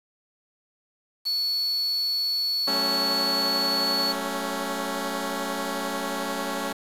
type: tone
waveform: triangle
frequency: 4417 Hz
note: C#8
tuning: 7 cents flat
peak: -22 dBFS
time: 1.25-4.13 s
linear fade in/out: 20 ms
type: chord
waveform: 10% pulse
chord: F# minor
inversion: none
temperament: equal with one note detuned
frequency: 188.56 / 220 / 277.2 Hz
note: F#3 / A3 / C#4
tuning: +33 / 0 / 0 cents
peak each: -26 / -24 / -21 dBFS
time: 2.67-6.73 s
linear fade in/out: 10 ms
effects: resampled to 32000 Hz + 7-bit